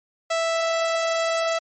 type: tone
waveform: sawtooth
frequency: 659.3 Hz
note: E5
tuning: in tune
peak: -17 dBFS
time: 0.3-1.59 s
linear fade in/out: 10 ms
effects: MP3 32 kbps